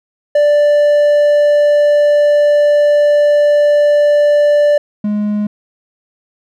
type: tone pair in turn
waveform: triangle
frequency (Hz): 587.3 / 208.7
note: D5 / G#3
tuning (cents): 0 / +9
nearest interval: octave + tritone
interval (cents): 1791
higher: first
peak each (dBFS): -5 / -11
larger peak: first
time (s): 0.35-4.78 / 5.04-5.47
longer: first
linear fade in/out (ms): 5
effects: none